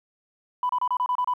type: tone bursts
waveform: sine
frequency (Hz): 994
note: B5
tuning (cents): +11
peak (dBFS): -20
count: 8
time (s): 0.63-1.337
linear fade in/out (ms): 2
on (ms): 63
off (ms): 29
effects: tanh soft clip ceiling -17 dBFS + 10-bit